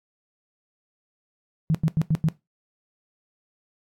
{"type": "tone bursts", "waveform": "sine", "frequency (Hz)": 158, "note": "D#3", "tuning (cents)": 27, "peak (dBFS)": -17, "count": 5, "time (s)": [1.7, 2.286], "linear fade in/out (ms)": 0, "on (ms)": 46, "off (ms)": 89, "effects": ["noise-tail reverb RT60 0.2 s tail -18 dB re dry", "AAC 64 kbps"]}